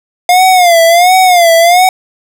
square tone with vibrato, 705 Hz, F5, 16 cents sharp, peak -4 dBFS, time 0.29-1.89 s, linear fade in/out 2 ms, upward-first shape sine, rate 1.4 Hz, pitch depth 110 cents each way, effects none

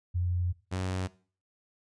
sine / sawtooth tone pair in turn, 88.8 / 93 Hz, F2 / F#2, +29 / +9 cents, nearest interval minor second, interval 80 cents, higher second, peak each -26 dBFS, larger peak neither, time 0.14-0.53 / 0.71-1.08 s, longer first, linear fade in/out 20 ms, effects noise-tail reverb RT60 0.4 s tail -19 dB re dry + resampled to 22050 Hz

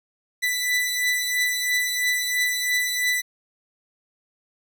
sawtooth beating tone pair, 1984 / 1987 Hz, B6 / B6, +7 / +10 cents, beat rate 3 Hz, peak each -19 / -24 dBFS, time 0.42-3.22 s, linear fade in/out 20 ms, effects none

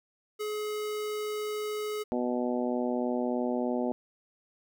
square tone, 423.2 Hz, G#4, 33 cents sharp, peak -32 dBFS, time 0.39-2.04 s, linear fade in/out 20 ms
harmonic tone, 123.2 Hz, B2, 4 cents flat, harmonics 2 / 3 / 4 / 5 / 6 / 7, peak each -30 / -34 / -35 / -35 / -40 / -41 dBFS, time 2.12-3.92 s, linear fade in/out 0 ms
effects none

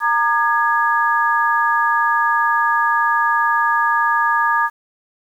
sine tone cluster, 928 / 1207 / 1669 Hz, A#5 / D6 / G#6, -8 / +47 / +8 cents, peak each -18 dBFS, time 0-4.7 s, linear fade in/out 50 ms, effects 8-bit

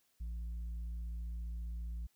triangle tone with tanh clipping, 57.2 Hz, A#1, 32 cents flat, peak -39 dBFS, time 0.2-2.07 s, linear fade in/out 10 ms, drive 8 dB, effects white hiss -75 dBFS RMS until 2.15 s

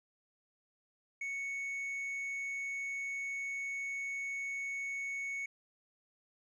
triangle tone with tanh clipping, 2217 Hz, C#7, in tune, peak -37 dBFS, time 1.21-5.46 s, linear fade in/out 5 ms, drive 8 dB, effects none

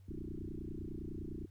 sine tone with frequency modulation, 146.83 Hz, D3, in tune, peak -40 dBFS, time 0.08-1.46 s, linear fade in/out 10 ms, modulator 29.9 Hz, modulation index 7.2, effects added 95 Hz sine -55 dBFS peak until 1.5 s + pink hiss -75 dBFS RMS until 1.5 s

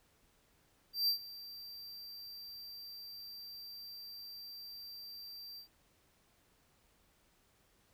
square tone with ADSR envelope, 4699 Hz, D8, in tune, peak -28 dBFS, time 0.93-5.68 s, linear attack 150 ms, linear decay 100 ms, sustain -19 dB, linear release 100 ms, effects pink hiss -71 dBFS RMS until 7.93 s

